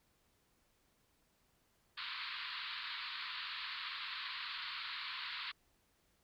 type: band-pass noise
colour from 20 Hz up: white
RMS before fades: -44 dBFS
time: 1.97-5.52 s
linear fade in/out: 10 ms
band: 970 to 4500 Hz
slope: 96 dB/octave
effects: pink hiss -75 dBFS RMS until 6.23 s